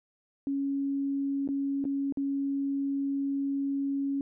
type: tone with dropouts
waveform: sine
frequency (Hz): 277.2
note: C#4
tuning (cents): 0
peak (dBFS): -27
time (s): 0.47-4.21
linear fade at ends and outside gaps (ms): 1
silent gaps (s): 1.476-1.488 / 1.842-1.852 / 2.124-2.172
effects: none